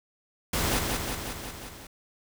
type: noise with echo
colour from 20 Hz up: pink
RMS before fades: -27 dBFS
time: 0.53-0.79 s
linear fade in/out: 5 ms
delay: 180 ms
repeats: 6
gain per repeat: -3 dB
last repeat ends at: 1.87 s
effects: none